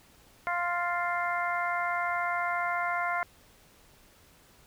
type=harmonic tone with a mistuned harmonic; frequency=349.2 Hz; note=F4; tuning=in tune; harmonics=2 / 3 / 4 / 5 / 6; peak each=-32 / -33 / -33 / -39 / -35 dBFS; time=0.47-3.23 s; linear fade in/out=0 ms; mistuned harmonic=5; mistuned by=+17 cents; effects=pink hiss -59 dBFS RMS until 4.66 s